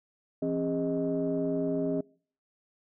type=tone cluster; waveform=sine; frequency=168.2 / 268.6 / 408.6 / 622 Hz; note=E3 / C4 / G#4 / D#5; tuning=+35 / +46 / -28 / -1 cents; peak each=-35 / -29 / -32 / -33 dBFS; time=0.42-2.01 s; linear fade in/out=5 ms; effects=noise-tail reverb RT60 0.5 s tail -26 dB re dry + tanh soft clip ceiling -19 dBFS